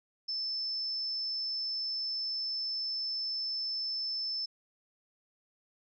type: tone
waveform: sine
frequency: 5274 Hz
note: E8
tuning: in tune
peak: -32 dBFS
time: 0.28-4.46 s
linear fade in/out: 10 ms
effects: none